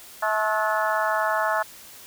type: harmonic tone with a mistuned harmonic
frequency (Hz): 216.1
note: A3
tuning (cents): -31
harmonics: 3 / 4 / 5 / 6 / 7 / 8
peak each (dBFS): -26 / -27 / -28 / -29 / -29 / -30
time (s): 0.22-1.63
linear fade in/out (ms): 10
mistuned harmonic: 7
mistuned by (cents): -56
effects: white hiss -45 dBFS RMS until 2.06 s